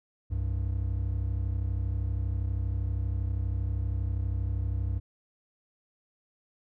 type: tone pair together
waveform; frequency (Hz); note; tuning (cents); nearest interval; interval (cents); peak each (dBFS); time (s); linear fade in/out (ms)
triangle; 64.54 / 97.1; C2 / G2; -23 / -16; perfect fifth; 707; -28; 0.3-5; 20
effects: none